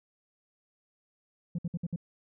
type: tone bursts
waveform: sine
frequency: 171.2 Hz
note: F3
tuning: 34 cents flat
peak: -27 dBFS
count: 5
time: 1.55-1.961 s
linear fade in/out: 5 ms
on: 35 ms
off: 59 ms
effects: tanh soft clip ceiling -28 dBFS